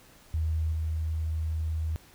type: tone with level steps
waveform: sine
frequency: 79.5 Hz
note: D#2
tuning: 38 cents sharp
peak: -25 / -27 dBFS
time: 0.34-1.96 s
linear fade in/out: 0 ms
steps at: 0.72 s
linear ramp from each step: 5 ms
effects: pink hiss -56 dBFS RMS until 2.14 s